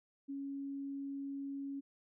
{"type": "tone", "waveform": "sine", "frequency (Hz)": 277.2, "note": "C#4", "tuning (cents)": 0, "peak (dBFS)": -39, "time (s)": [0.28, 1.81], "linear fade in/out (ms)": 20, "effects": []}